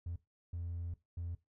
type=tone bursts at uneven times; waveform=triangle; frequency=85.8 Hz; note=F2; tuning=30 cents flat; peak=-35 dBFS; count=3; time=0.06-0.16 / 0.53-0.94 / 1.17-1.35 s; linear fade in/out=5 ms; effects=noise-tail reverb RT60 0.2 s tail -19 dB re dry + tanh soft clip ceiling -33 dBFS